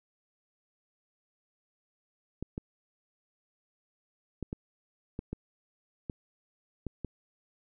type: clicks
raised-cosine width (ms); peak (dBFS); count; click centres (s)
3; -22; 9; 2.426 / 2.579 / 4.427 / 4.529 / 5.191 / 5.33 / 6.098 / 6.867 / 7.047
effects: none